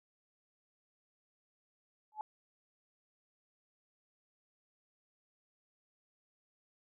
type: tone with exponential growth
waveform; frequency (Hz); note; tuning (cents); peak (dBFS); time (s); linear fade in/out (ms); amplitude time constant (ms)
sine; 857; A5; -46; -32; 2.12-2.21; 1; 19
effects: none